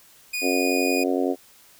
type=tone; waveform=sawtooth; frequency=2464 Hz; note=D#7; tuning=17 cents flat; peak=-22 dBFS; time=0.33-1.04 s; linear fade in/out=10 ms
type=harmonic tone; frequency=90.8 Hz; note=F#2; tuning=32 cents flat; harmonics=3 / 4 / 5 / 6 / 7 / 8; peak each=-24 / -26 / -28 / -30 / -31 / -32 dBFS; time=0.41-1.36 s; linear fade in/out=50 ms
effects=white hiss -53 dBFS RMS until 1.79 s